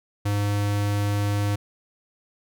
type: tone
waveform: square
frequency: 102.3 Hz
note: G#2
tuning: 26 cents flat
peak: -22 dBFS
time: 0.25-1.56 s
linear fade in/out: 10 ms
effects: none